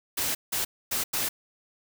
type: noise bursts at uneven times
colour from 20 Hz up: white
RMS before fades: -28 dBFS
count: 4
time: 0.17-0.35 / 0.52-0.65 / 0.91-1.04 / 1.13-1.29 s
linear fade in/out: 10 ms
effects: none